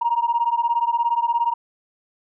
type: beating tone pair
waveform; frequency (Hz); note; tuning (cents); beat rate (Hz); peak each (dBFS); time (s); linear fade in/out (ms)
sine; 932.3 / 949.3; A#5 / A#5; 0 / +31; 17; -20; 0.01-1.54; 10
effects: tanh soft clip ceiling -11 dBFS